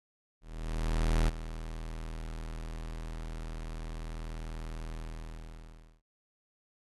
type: tone with ADSR envelope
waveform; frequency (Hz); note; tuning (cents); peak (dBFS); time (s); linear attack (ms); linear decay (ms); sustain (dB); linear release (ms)
45% pulse; 40.18; E1; -44; -23; 0.41-6.02; 870; 20; -14; 1100
effects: AAC 32 kbps